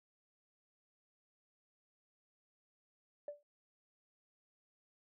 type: tone with exponential decay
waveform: sine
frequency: 584 Hz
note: D5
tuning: 10 cents flat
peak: -37 dBFS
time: 3.28-3.43 s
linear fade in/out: 2 ms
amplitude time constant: 31 ms
effects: tanh soft clip ceiling -34 dBFS